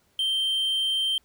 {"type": "tone", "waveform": "triangle", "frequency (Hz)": 3136, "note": "G7", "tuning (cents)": 0, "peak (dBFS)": -21, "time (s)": [0.19, 1.18], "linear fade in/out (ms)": 2, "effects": ["pink hiss -66 dBFS RMS until 1.24 s"]}